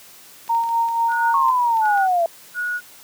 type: clicks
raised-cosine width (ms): 0.2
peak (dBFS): -23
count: 10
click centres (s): 0.479 / 0.549 / 0.638 / 0.69 / 0.887 / 1.119 / 1.485 / 1.771 / 1.857 / 1.976
type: tone with tremolo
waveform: sine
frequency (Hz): 924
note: A#5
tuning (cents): -16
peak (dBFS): -15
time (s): 0.49-1.51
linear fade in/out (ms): 10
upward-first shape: sine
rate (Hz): 4.1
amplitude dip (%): 45
type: tone bursts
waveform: sine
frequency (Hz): 1456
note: F#6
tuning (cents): -28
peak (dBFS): -21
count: 3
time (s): 1.08-2.81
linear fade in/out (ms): 50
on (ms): 270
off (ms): 460
type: linear sweep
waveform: sine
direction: down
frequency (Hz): 1108.7 to 659.3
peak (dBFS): -15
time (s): 1.34-2.26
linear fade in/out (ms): 2
effects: white hiss -45 dBFS RMS until 3.03 s + high-pass 100 Hz 12 dB/octave